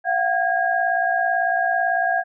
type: tone cluster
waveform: sine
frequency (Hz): 688 / 746 / 1633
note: F5 / F#5 / G#6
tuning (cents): -26 / +14 / -30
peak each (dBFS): -22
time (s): 0.04-2.24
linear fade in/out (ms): 50
effects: none